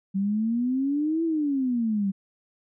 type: exponential two-way sweep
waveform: sine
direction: up then down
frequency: 190.5 to 334.3 to 190.5 Hz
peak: -22 dBFS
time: 0.14-2.12 s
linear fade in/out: 20 ms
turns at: 1.24 s
effects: none

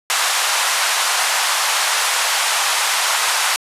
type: band-pass noise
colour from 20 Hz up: pink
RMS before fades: -18 dBFS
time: 0.1-3.56 s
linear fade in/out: 0 ms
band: 790 to 11000 Hz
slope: 24 dB/octave
effects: resampled to 32000 Hz

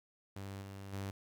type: tone with level steps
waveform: sawtooth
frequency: 98.1 Hz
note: G2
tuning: 2 cents sharp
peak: -39 / -42 / -35 dBFS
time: 0.36-1.11 s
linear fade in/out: 5 ms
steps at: 0.61 / 0.92 s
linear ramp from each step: 20 ms
effects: 12-bit

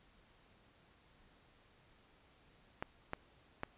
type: clicks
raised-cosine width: 0.5 ms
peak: -23 dBFS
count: 3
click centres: 2.825 / 3.134 / 3.634 s
effects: pink hiss -67 dBFS RMS until 3.77 s + resampled to 8000 Hz

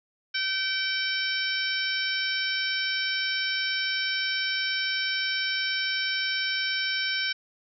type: harmonic tone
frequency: 769 Hz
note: G5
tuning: 33 cents flat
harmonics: 2 / 3 / 4 / 5 / 6 / 7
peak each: -30 / -32 / -33 / -35 / -37 / -32 dBFS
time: 0.34-7.33 s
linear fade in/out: 10 ms
effects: none

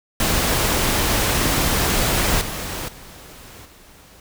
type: noise with level steps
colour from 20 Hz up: pink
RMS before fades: -19 / -28 / -41 / -47 dBFS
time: 0.2-4.2 s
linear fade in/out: 2 ms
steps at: 2.41 / 2.88 / 3.65 s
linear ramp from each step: 5 ms
effects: none

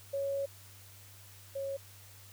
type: tone pair in turn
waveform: sine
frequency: 554.4 / 548.7 Hz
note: C#5 / C#5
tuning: 0 / -18 cents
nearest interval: unison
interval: 18 cents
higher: first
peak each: -31 / -34 dBFS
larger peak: first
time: 0.13-0.46 / 1.55-1.77 s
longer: first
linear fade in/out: 10 ms
effects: added 98 Hz sine -55 dBFS peak until 2.32 s + white hiss -56 dBFS RMS until 2.32 s

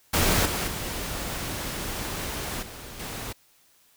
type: noise with level steps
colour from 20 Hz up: pink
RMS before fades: -22 / -28 / -32 / -41 / -35 dBFS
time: 0.13-3.33 s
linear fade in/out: 10 ms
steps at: 0.45 / 0.67 / 2.62 / 2.99 s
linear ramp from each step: 10 ms
effects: white hiss -61 dBFS RMS until 3.96 s

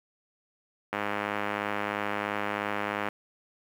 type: click train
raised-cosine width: 0.5 ms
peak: -14 dBFS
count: 223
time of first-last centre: 0.93-3.085 s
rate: 103 Hz
effects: high-pass 150 Hz 12 dB/octave + 8-bit

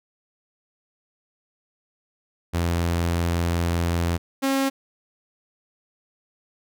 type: tone pair in turn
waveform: sawtooth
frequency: 85.3 / 270.8 Hz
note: F2 / C#4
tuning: -40 / -40 cents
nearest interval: octave + minor sixth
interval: 2000 cents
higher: second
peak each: -17 / -16 dBFS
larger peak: second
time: 2.53-4.18 / 4.42-4.7 s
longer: first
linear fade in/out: 20 ms
effects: none

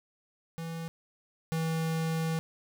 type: tone pair in turn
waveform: square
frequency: 164.81 / 161.98 Hz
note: E3 / E3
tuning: 0 / -30 cents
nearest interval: unison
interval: 30 cents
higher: first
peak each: -36 / -29 dBFS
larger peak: second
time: 0.58-0.88 / 1.52-2.39 s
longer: second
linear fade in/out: 0 ms
effects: none

